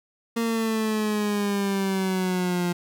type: exponential sweep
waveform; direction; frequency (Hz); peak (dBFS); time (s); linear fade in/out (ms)
30% pulse; down; 231.6 to 174.61; -20; 0.36-2.73; 10
effects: none